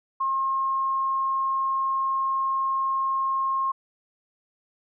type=tone; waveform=sine; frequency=1072 Hz; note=C6; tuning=42 cents sharp; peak=-22 dBFS; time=0.2-3.72 s; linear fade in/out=10 ms; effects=none